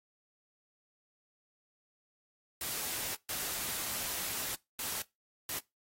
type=noise bursts at uneven times; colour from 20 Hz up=white; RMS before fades=-37 dBFS; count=4; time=2.61-3.15 / 3.29-4.55 / 4.79-5.02 / 5.49-5.59 s; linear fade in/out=2 ms; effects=noise-tail reverb RT60 0.2 s tail -21 dB re dry + AAC 48 kbps